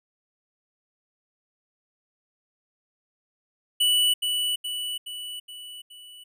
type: tone with echo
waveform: square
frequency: 2960 Hz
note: F#7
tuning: in tune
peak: -19 dBFS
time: 3.8-4.14 s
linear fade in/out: 10 ms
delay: 420 ms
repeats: 5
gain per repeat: -5 dB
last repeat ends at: 6.24 s
effects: none